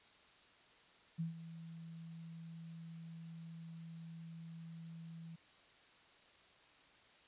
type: tone with ADSR envelope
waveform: sine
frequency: 164.81 Hz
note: E3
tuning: in tune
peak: -35 dBFS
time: 1.18-5.36 s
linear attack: 23 ms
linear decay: 130 ms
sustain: -13 dB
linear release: 9 ms
effects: white hiss -65 dBFS RMS until 7.27 s + resampled to 8000 Hz